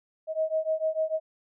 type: beating tone pair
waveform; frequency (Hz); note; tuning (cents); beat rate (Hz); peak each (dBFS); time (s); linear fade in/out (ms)
sine; 630 / 636.7; D#5 / D#5; +21 / +40; 6.7; -28; 0.27-1.2; 50
effects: none